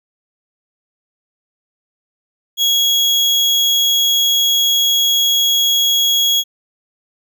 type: tone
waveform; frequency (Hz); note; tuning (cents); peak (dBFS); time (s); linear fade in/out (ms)
35% pulse; 3322; G#7; 0; -10; 2.57-6.44; 50
effects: none